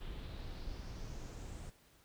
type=noise with low-pass filter sweep; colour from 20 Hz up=brown; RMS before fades=-45 dBFS; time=0-1.71 s; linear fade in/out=20 ms; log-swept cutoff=3300 to 8500 Hz; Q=3.4; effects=pink hiss -67 dBFS RMS until 2.04 s